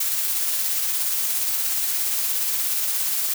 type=noise with tremolo; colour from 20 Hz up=blue; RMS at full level=-22 dBFS; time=0-3.34 s; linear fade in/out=5 ms; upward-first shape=triangle; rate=17 Hz; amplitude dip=30%; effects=none